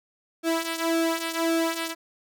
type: tone with flanger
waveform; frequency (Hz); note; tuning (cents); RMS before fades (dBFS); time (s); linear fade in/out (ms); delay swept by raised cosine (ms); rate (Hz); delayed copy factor
sawtooth; 329.6; E4; 0; -26; 0.43-1.95; 50; 2 to 3.2; 1.8; -0.7
effects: none